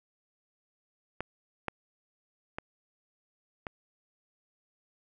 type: clicks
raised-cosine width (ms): 0.5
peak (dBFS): -18 / -16 / -20 / -21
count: 4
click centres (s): 1.206 / 1.683 / 2.585 / 3.668
effects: none